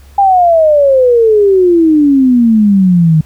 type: exponential sweep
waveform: sine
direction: down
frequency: 809 to 153.1 Hz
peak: -4 dBFS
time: 0.18-3.21 s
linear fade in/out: 5 ms
effects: added 69 Hz sine -36 dBFS peak until 3.25 s + pink hiss -46 dBFS RMS until 3.25 s